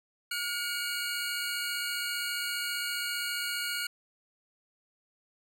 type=tone cluster; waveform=25% pulse; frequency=1432 / 2259 / 4241 Hz; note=F6 / C#7 / C8; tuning=+43 / +32 / +23 cents; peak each=-30 / -33 / -34 dBFS; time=0.31-3.87 s; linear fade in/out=5 ms; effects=none